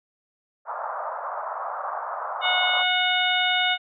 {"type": "band-pass noise", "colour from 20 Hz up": "white", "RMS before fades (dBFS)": -31, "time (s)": [0.65, 2.85], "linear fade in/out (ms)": 50, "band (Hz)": [590, 1300], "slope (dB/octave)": 48}
{"type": "harmonic tone", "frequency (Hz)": 730, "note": "F#5", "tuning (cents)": -24, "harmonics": [1, 2, 3, 4, 5], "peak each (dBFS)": [-26, -26, -26, -26, -26], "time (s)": [2.41, 3.78], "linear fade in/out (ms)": 50}
{"effects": []}